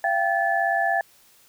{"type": "tone cluster", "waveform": "sine", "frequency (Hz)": [682, 779, 1732], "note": ["F5", "G5", "A6"], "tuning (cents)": [-41, -11, -28], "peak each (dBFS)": -24, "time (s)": [0.04, 1.01], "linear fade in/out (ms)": 2, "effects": ["white hiss -56 dBFS RMS until 1.48 s"]}